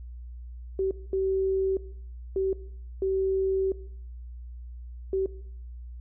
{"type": "tone bursts at uneven times", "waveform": "sine", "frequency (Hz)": 383.7, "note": "G4", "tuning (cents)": -37, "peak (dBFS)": -23, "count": 5, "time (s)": [[0.79, 0.91], [1.13, 1.77], [2.36, 2.53], [3.02, 3.72], [5.13, 5.26]], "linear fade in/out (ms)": 2, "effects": ["noise-tail reverb RT60 0.7 s tail -18 dB re dry", "added 60 Hz sine -38 dBFS peak until 6 s"]}